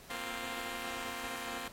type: chord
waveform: 5% pulse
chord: Bb suspended second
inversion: none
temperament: just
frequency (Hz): 233.1 / 262.2 / 349.6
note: Bb3 / C4 / F4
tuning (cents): 0 / +4 / +2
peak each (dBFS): -33 / -32 / -34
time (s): 0.1-1.68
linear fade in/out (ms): 2
effects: pink hiss -55 dBFS RMS until 1.72 s + AAC 48 kbps